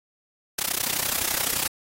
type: noise with amplitude modulation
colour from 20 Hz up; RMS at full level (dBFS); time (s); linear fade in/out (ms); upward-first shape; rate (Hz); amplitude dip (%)
white; -22; 0.58-1.68; 10; sine; 31.7; 90
effects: AAC 48 kbps